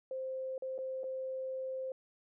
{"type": "tone with dropouts", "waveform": "sine", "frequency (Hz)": 523.3, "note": "C5", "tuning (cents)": 0, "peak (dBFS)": -36, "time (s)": [0.11, 1.92], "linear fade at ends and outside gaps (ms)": 2, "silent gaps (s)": [[0.58, 0.622], [0.78, 0.787], [1.034, 1.04]], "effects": []}